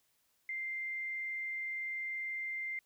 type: tone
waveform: sine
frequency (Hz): 2093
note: C7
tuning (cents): 0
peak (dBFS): -36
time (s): 0.49-2.79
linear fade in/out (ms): 2
effects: white hiss -75 dBFS RMS until 2.85 s